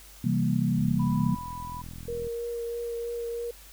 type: chord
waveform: sine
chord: C dominant seventh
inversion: none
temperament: equal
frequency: 130.81 / 164.81 / 196 / 233.1 Hz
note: C3 / E3 / G3 / Bb3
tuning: 0 / 0 / 0 / 0 cents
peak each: -28 dBFS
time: 0.24-1.35 s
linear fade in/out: 5 ms
type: click train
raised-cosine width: 5 ms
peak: -30 dBFS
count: 63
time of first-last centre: 0.79-2.27 s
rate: 41.9 Hz
type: tone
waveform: sine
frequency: 987.8 Hz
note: B5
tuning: in tune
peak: -36 dBFS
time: 0.99-1.82 s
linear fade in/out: 10 ms
type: tone with vibrato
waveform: sine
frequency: 470 Hz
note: A#4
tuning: 14 cents sharp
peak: -30 dBFS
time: 2.08-3.51 s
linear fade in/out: 5 ms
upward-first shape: triangle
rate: 3.1 Hz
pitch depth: 14 cents each way
effects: added 50 Hz sine -51 dBFS peak until 3.72 s + white hiss -51 dBFS RMS until 3.72 s